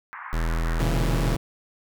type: band-pass noise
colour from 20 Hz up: pink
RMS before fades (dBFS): -38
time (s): 0.13-0.82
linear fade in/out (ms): 0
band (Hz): 920 to 2000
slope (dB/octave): 48
type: tone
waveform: square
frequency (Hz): 41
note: E1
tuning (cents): -9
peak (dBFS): -23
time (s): 0.33-1.35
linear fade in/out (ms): 0
type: chord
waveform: sawtooth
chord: A# diminished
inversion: none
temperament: equal with one note detuned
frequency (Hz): 116 / 138.59 / 164.81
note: A#2 / C#3 / E3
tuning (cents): -8 / 0 / 0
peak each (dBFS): -25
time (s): 0.79-1.37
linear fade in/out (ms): 10
effects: none